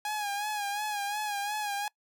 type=tone with vibrato; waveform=sawtooth; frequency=827 Hz; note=G#5; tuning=8 cents flat; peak=-27 dBFS; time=0.05-1.88 s; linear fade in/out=2 ms; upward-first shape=sine; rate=2.8 Hz; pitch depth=54 cents each way; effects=noise-tail reverb RT60 0.1 s tail -24 dB re dry